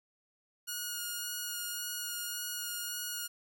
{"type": "tone with vibrato", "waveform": "5% pulse", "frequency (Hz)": 1438, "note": "F#6", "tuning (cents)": -50, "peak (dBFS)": -25, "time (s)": [0.67, 3.28], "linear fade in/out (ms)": 20, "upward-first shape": "sine", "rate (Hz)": 1.8, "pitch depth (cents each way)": 13, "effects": []}